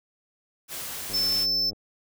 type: noise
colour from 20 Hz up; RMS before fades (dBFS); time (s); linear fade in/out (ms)
white; -35; 0.68-1.47; 50
type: click train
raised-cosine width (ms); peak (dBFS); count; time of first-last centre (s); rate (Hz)
2; -30; 66; 1.1-1.731; 103
type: tone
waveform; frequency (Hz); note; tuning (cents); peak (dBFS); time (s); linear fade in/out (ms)
triangle; 5290; E8; +5; -21; 1.13-1.71; 20
effects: none